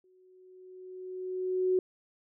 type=tone with exponential growth; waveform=sine; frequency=370 Hz; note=F#4; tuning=in tune; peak=-22 dBFS; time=0.04-1.79 s; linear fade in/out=2 ms; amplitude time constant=380 ms; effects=none